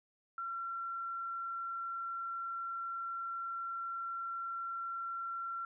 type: tone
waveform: sine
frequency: 1362 Hz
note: F6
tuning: 44 cents flat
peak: -37 dBFS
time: 0.38-5.65 s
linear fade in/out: 2 ms
effects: none